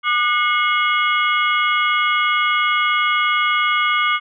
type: tone cluster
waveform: sine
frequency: 1207 / 1470 / 2164 / 2907 / 3342 Hz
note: D6 / F#6 / C#7 / F#7 / G#7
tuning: +47 / -12 / -42 / -31 / +10 cents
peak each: -18 / -24 / -19 / -25 / -27 dBFS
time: 0.03-4.2 s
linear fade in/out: 50 ms
effects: none